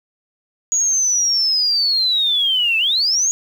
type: linear two-way sweep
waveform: sine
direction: down then up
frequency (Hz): 6750 to 2597 to 6750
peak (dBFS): -14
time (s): 0.72-3.31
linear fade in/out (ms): 0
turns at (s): 2.78
effects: 7-bit